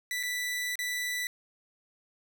sawtooth tone with dropouts, 1975.5 Hz, B6, in tune, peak -27 dBFS, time 0.11-1.27 s, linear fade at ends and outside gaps 1 ms, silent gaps 0.229-0.234 / 0.755-0.79 s, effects none

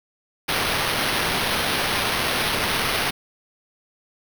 violet noise with sample-and-hold, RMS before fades -23 dBFS, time 0.48-3.11 s, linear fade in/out 10 ms, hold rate 7350 Hz, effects none

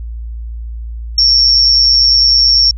sine tone with amplitude modulation, 5470 Hz, F8, 37 cents flat, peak -3 dBFS, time 1.18-2.71 s, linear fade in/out 2 ms, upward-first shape sine, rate 129 Hz, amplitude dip 65%, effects added 57 Hz sine -21 dBFS peak until 2.77 s

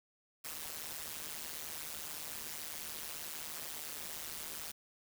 white noise with amplitude modulation, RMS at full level -40 dBFS, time 0.44-4.72 s, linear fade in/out 10 ms, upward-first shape sine, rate 154 Hz, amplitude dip 90%, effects none

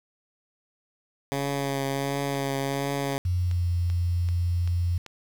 10% pulse tone with vibrato, 138.59 Hz, C#3, in tune, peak -18 dBFS, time 1.32-3.18 s, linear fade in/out 0 ms, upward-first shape triangle, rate 1.4 Hz, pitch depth 27 cents each way
click train, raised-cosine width 0.2 ms, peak -25 dBFS, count 8, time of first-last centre 2.35-5.063 s, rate 2.58 Hz
sine tone with pitch glide, 90 to 87.34 Hz, F#2 to F2, -47 to +1 cents, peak -22 dBFS, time 3.25-4.98 s, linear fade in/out 5 ms, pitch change -52 cents, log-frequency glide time 3.37-3.67 s
effects 8-bit

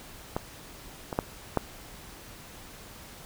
clicks, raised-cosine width 1 ms, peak -14 / -18 / -10 / -9 dBFS, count 4, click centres 0.365 / 1.128 / 1.189 / 1.573 s, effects pink hiss -47 dBFS RMS until 3.25 s

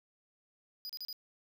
square tone bursts, 4935 Hz, D#8, 15 cents flat, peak -40 dBFS, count 4, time 0.85-1.128 s, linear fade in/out 0 ms, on 44 ms, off 34 ms, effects none

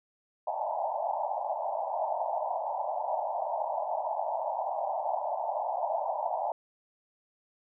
pink band-pass noise, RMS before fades -32 dBFS, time 0.47-6.52 s, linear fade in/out 2 ms, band 600 to 940 Hz, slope 96 dB/octave, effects none

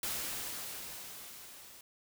white noise with level ramp, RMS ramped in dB -36 to -54 dBFS, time 0.03-1.81 s, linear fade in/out 2 ms, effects none

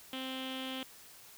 sawtooth tone with low-pass filter, 261.6 Hz, C4, in tune, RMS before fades -40 dBFS, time 0.13-0.83 s, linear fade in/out 2 ms, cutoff 3200 Hz, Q 7.6, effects white hiss -55 dBFS RMS until 1.37 s

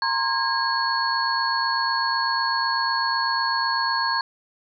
sine tone cluster, 926 / 1054 / 1630 / 4378 Hz, A#5 / C6 / G#6 / C#8, -12 / +12 / -33 / -22 cents, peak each -26 dBFS, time 0.02-4.21 s, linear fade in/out 2 ms, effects none

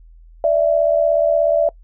sine tone pair together, 586.3 / 663 Hz, D5 / E5, -3 / +10 cents, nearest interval major second, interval 213 cents, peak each -15 dBFS, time 0.44-1.69 s, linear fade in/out 2 ms, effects noise-tail reverb RT60 0.1 s tail -24 dB re dry + added 41 Hz sine -41 dBFS peak until 1.83 s

